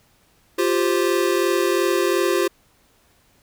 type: chord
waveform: square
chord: F suspended second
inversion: none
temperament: equal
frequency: 349.2 / 392 / 523.3 Hz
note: F4 / G4 / C5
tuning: 0 / 0 / 0 cents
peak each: -21 / -22 / -26 dBFS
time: 0.58-2.48 s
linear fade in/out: 10 ms
effects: pink hiss -59 dBFS RMS until 3.42 s